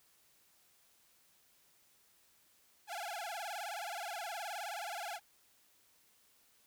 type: tone with vibrato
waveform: sawtooth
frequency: 756 Hz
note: F#5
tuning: 37 cents sharp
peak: -36 dBFS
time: 2.87-5.2 s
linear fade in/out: 50 ms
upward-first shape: sine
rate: 19 Hz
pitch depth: 210 cents each way
effects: white hiss -69 dBFS RMS until 6.66 s